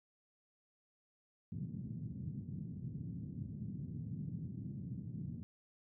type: band-pass noise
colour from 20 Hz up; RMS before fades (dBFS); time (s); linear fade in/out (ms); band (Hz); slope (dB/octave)
pink; -44; 1.52-5.43; 0; 110 to 200; 24
effects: none